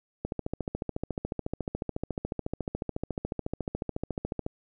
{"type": "click train", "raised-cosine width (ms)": 2, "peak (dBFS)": -17, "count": 60, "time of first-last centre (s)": [0.25, 4.464], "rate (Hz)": 14, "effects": []}